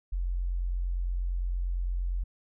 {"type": "tone", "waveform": "sine", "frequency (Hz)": 44.36, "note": "F1", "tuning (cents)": 28, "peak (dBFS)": -27, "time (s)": [0.12, 2.24], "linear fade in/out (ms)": 10, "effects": []}